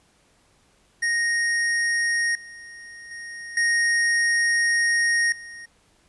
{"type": "tone with level steps", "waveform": "square", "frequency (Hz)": 1864.7, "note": "A#6", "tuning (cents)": 0, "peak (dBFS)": [-21, -40, -35, -19, -38], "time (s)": [1.02, 5.66], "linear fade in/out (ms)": 10, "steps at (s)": [2.35, 3.11, 3.57, 5.32], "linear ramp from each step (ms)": 2, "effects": ["pink hiss -61 dBFS RMS until 6.08 s", "resampled to 24000 Hz"]}